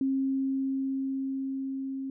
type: tone with level ramp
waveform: sine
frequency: 268.4 Hz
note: C4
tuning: 44 cents sharp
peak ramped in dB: -24 to -32 dBFS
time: 0.01-2.1 s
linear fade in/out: 2 ms
effects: none